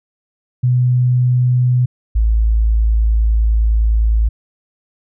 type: tone pair in turn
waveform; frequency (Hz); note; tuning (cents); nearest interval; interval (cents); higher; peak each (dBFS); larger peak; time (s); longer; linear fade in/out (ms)
sine; 124.8 / 54.89; B2 / A1; +19 / -3; octave + major second; 1422; first; -10; neither; 0.63-1.86 / 2.15-4.29; second; 10
effects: none